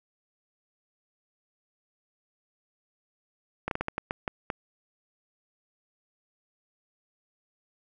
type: slowing click train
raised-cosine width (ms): 0.5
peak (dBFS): -14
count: 9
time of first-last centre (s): 3.68-4.502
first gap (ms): 32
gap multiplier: 1.32
effects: none